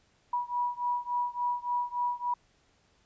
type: beating tone pair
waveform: sine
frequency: 971 / 974.5 Hz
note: B5 / B5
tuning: -30 / -23 cents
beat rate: 3.5 Hz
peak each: -31 / -32 dBFS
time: 0.33-2.34 s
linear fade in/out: 5 ms
effects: pink hiss -67 dBFS RMS until 3.05 s + resampled to 16000 Hz